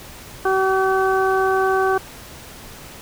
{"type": "harmonic tone", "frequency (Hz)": 381.3, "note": "G4", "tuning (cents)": -48, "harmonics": [1, 2, 3, 4], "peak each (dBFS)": [-18, -21, -23, -24], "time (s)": [0.45, 1.98], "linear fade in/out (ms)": 5, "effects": ["pink hiss -39 dBFS RMS until 3.01 s"]}